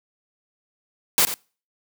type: noise with echo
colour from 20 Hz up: white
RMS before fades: -17 dBFS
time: 1.18-1.25 s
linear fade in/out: 0 ms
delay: 90 ms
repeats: 1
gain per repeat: -11 dB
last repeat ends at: 1.34 s
effects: noise-tail reverb RT60 0.4 s tail -26 dB re dry + high-pass 150 Hz 12 dB/octave